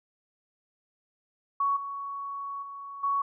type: tone with level steps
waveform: sine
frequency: 1117 Hz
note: C#6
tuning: 13 cents sharp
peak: -23 / -33 / -38 / -24 dBFS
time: 1.6-3.22 s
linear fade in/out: 5 ms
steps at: 1.76 / 2.62 / 3.03 s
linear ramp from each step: 10 ms
effects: none